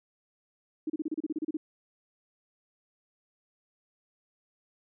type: tone bursts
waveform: sine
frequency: 311.5 Hz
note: D#4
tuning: 2 cents sharp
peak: -28 dBFS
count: 12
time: 0.87-1.57 s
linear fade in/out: 5 ms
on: 29 ms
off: 32 ms
effects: none